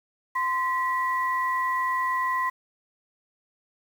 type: tone pair together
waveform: sine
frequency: 1034 / 1942.9 Hz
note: C6 / B6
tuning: -21 / -29 cents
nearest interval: major seventh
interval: 1092 cents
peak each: -24 / -29 dBFS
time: 0.35-2.5 s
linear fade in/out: 10 ms
effects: 8-bit